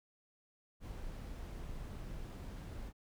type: noise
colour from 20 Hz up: brown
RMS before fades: -45 dBFS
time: 0.8-2.93 s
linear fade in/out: 50 ms
effects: none